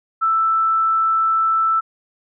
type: tone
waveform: sine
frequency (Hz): 1323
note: E6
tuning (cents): +6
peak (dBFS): -14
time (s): 0.21-1.81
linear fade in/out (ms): 20
effects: none